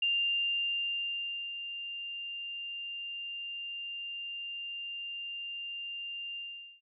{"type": "tone with ADSR envelope", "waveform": "sine", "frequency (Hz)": 2793, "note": "F7", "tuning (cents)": -1, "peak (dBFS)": -26, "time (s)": [0.02, 6.81], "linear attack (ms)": 5, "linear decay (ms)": 1500, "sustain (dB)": -11, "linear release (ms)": 440, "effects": []}